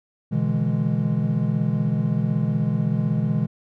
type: chord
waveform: triangle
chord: E dominant seventh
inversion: second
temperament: equal with one note detuned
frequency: 123.47 / 148.8 / 164.81 / 207.7 Hz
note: B2 / D3 / E3 / G#3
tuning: 0 / +23 / 0 / 0 cents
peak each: -23 dBFS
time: 0.31-3.47 s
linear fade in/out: 20 ms
effects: none